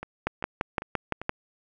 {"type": "two click trains", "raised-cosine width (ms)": 0.5, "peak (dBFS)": [-20, -10], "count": [4, 7], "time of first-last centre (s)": [[0.03, 1.216], [0.27, 1.294]], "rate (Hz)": [2.53, 5.86], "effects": []}